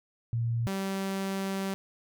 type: tone pair in turn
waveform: sine / sawtooth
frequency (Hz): 116.54 / 193.82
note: A#2 / G3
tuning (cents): 0 / -19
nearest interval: major sixth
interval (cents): 881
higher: second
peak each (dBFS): -26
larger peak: neither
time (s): 0.33-0.67 / 0.67-1.74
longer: second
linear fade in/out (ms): 0
effects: none